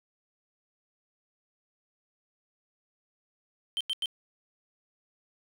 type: tone bursts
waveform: triangle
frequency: 3119 Hz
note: G7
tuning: 9 cents flat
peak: -26 dBFS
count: 3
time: 3.77-4.058 s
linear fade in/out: 0 ms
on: 36 ms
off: 90 ms
effects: none